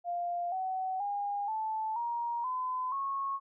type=tone with pitch steps; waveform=sine; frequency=698.5 / 753 / 811.7 / 875 / 943.2 / 1016.8 / 1096.1 Hz; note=F5 / F#5 / G#5 / A5 / A#5 / C6 / C#6; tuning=0 / +30 / -40 / -10 / +20 / -50 / -20 cents; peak=-31 dBFS; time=0.04-3.4 s; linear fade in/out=50 ms; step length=480 ms; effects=none